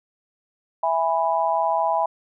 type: chord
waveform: sine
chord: E major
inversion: none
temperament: just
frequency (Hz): 659.3 / 824.1 / 988.9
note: E5 / G#5 / B5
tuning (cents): 0 / -14 / +2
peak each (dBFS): -23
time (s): 0.83-2.06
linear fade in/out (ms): 5
effects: none